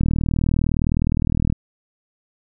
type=click train; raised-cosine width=5 ms; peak=-7 dBFS; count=61; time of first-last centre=0.01-1.525 s; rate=39.6 Hz; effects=none